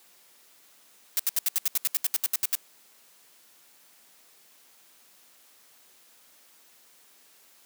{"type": "noise bursts", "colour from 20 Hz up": "blue", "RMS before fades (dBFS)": -24, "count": 15, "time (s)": [1.17, 2.552], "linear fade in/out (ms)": 0, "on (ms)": 24, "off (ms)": 73, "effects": ["white hiss -58 dBFS RMS until 7.65 s", "high-pass 200 Hz 12 dB/octave"]}